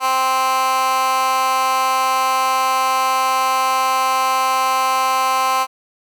15% pulse tone with high-pass filter, 261.6 Hz, C4, in tune, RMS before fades -17 dBFS, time 0-5.67 s, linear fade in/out 50 ms, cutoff 1000 Hz, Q 2.5, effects none

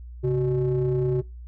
triangle ring-modulated tone, 119.6 Hz, A#2, 45 cents sharp, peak -15 dBFS, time 0.23-1.22 s, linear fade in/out 20 ms, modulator 254 Hz, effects noise-tail reverb RT60 0.2 s tail -20 dB re dry + added 60 Hz sine -37 dBFS peak until 1.47 s

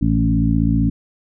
harmonic tone with a mistuned harmonic, 55.8 Hz, A1, 25 cents sharp, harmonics 1 / 2 / 3 / 4 / 5, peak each -20 / -20 / -20 / -20 / -20 dBFS, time 0.01-0.9 s, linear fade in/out 10 ms, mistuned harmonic 2, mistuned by +26 cents, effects none

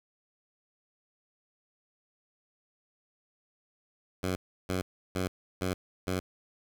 10% pulse tone bursts, 92.5 Hz, F#2, in tune, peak -21 dBFS, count 5, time 4.23-6.2 s, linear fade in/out 5 ms, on 130 ms, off 330 ms, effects none

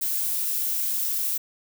violet noise, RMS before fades -26 dBFS, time 0.01-1.38 s, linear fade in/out 10 ms, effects none

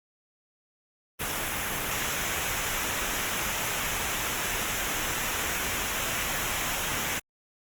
pink noise with comb filter, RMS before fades -30 dBFS, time 1.19-7.2 s, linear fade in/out 20 ms, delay 0.22 ms, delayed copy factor -0.6, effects Opus 32 kbps

